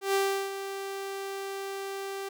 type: tone with ADSR envelope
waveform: sawtooth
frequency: 391.8 Hz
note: G4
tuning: 1 cent flat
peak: -19 dBFS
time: 0.01-2.29 s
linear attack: 130 ms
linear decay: 360 ms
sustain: -11 dB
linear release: 8 ms
effects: none